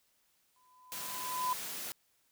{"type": "tone with exponential growth", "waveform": "sine", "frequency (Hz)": 1006, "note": "B5", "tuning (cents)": 32, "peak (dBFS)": -28, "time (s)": [0.56, 1.53], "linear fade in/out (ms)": 2, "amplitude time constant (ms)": 210}
{"type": "high-pass noise", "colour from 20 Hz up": "white", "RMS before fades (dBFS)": -41, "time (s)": [0.92, 1.92], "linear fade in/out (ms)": 0, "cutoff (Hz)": 120, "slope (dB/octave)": 96}
{"effects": ["white hiss -73 dBFS RMS until 2.31 s"]}